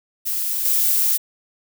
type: noise with level steps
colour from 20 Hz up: violet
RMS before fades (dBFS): -23 / -18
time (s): 0.25-1.18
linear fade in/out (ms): 20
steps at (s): 0.65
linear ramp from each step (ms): 2
effects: none